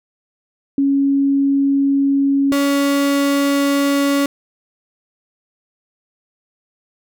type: tone pair in turn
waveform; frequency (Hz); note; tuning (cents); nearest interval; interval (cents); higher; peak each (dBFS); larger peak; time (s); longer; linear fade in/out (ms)
sine / 35% pulse; 277.1 / 281.1; C#4 / C#4; -1 / +24; unison; 25; second; -12; neither; 0.78-2.52 / 2.52-4.26; neither; 2
effects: none